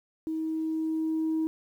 sine tone with level ramp, 318.3 Hz, D#4, 39 cents sharp, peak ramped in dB -28 to -23 dBFS, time 0.27-1.47 s, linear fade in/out 0 ms, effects tanh soft clip ceiling -22 dBFS + 10-bit

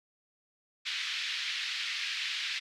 white band-pass noise, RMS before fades -35 dBFS, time 0.85-2.6 s, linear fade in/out 20 ms, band 1800 to 4100 Hz, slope 24 dB/octave, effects none

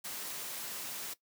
white noise, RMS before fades -41 dBFS, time 0.04-1.14 s, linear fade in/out 10 ms, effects noise-tail reverb RT60 0.1 s tail -17 dB re dry + high-pass 150 Hz 12 dB/octave

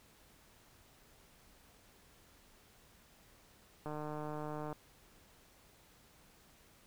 click train, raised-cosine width 1 ms, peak -29 dBFS, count 132, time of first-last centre 3.86-4.728 s, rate 151 Hz, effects pink hiss -64 dBFS RMS until 6.86 s

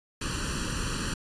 pink noise with comb filter, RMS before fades -31 dBFS, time 0.21-1.14 s, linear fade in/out 5 ms, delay 0.69 ms, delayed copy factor +0.9, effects resampled to 22050 Hz

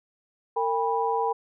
sine tone cluster, 456.6 / 804 / 981 Hz, A#4 / G5 / B5, -36 / +44 / -12 cents, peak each -27 dBFS, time 0.56-1.33 s, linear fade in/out 10 ms, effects none

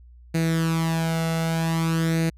sawtooth tone with flanger, 163.7 Hz, E3, 12 cents flat, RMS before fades -23 dBFS, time 0.34-2.3 s, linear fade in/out 10 ms, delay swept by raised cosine 0.46 to 1.46 ms, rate 0.52 Hz, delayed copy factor +0.65, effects added 60 Hz sine -45 dBFS peak until 2.37 s + resampled to 32000 Hz

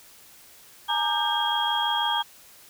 sine tone cluster, 844 / 930 / 1195 / 1583 / 3265 Hz, G#5 / A#5 / D6 / G6 / G#7, +28 / -4 / +30 / +17 / -30 cents, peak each -29 / -27 / -33 / -32 / -26 dBFS, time 0.88-2.23 s, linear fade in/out 20 ms, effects white hiss -51 dBFS RMS until 2.69 s

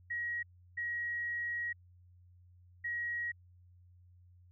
sine tone bursts at uneven times, 1900 Hz, A#6, 33 cents sharp, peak -34 dBFS, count 3, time 0.1-0.43 / 0.77-1.73 / 2.84-3.32 s, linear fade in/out 10 ms, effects added 89 Hz sine -58 dBFS peak until 4.51 s

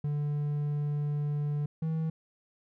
triangle tone pair in turn, 146.83 / 160.19 Hz, D3 / E3, 0 / -49 cents, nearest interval major second, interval 151 cents, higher second, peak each -26 dBFS, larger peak neither, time 0.04-1.66 / 1.82-2.1 s, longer first, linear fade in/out 5 ms, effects none

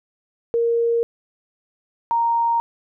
sine tone pair in turn, 466.2 / 930.5 Hz, A#4 / A#5, 0 / -3 cents, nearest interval octave, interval 1197 cents, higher second, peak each -16 dBFS, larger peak neither, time 0.54-1.03 / 2.11-2.6 s, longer neither, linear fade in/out 0 ms, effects none

